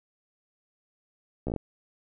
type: slowing click train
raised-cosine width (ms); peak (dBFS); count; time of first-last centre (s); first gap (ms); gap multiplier
2; -18; 6; 1.47-1.563; 14; 1.14
effects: none